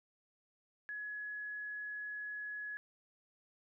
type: tone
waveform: sine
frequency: 1688 Hz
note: G#6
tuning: 28 cents sharp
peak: -40 dBFS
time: 0.89-2.77 s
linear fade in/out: 0 ms
effects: none